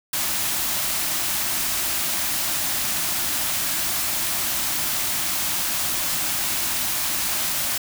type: band-stop noise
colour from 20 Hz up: white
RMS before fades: -24 dBFS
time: 0.13-7.78 s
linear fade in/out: 5 ms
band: 380 to 560 Hz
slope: 96 dB/octave
effects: none